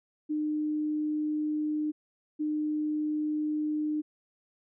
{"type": "tone pair in turn", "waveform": "sine", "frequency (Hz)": [303.5, 303.5], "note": ["D#4", "D#4"], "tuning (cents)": [-43, -43], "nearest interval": "unison", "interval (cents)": 0, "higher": "neither", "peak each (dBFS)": -27, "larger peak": "neither", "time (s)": [[0.29, 1.92], [2.39, 4.02]], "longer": "neither", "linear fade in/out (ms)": 20, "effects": []}